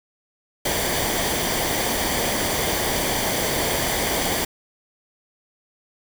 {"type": "noise with comb filter", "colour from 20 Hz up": "pink", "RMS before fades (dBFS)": -23, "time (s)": [0.65, 4.45], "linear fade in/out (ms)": 5, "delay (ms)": 0.75, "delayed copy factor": -0.55, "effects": []}